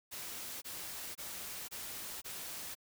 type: noise bursts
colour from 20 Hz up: white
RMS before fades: -44 dBFS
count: 5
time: 0.11-2.752 s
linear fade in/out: 20 ms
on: 510 ms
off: 23 ms
effects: none